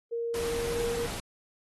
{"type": "tone with pitch glide", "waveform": "sine", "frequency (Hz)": [466.2, 470.3], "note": ["A#4", "A#4"], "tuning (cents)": [0, 15], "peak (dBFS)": -29, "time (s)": [0.11, 1.07], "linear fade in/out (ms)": 20, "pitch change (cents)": 15, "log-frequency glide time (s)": [0.33, 0.88]}
{"type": "noise", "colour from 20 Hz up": "pink", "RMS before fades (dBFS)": -37, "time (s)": [0.34, 1.2], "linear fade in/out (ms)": 2}
{"effects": ["AAC 32 kbps"]}